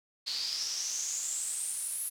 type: noise with band-pass filter sweep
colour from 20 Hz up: pink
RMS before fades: -35 dBFS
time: 0.26-2.1 s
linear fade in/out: 20 ms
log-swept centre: 4400 to 11000 Hz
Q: 7.6
effects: none